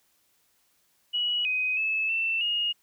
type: tone with pitch steps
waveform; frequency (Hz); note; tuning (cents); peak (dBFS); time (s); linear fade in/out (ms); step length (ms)
sine; 2923 / 2511 / 2605 / 2675 / 2861; F#7 / D#7 / E7 / E7 / F7; -22 / +15 / -21 / +25 / +41; -24; 1.13-2.73; 20; 320
effects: white hiss -68 dBFS RMS until 2.82 s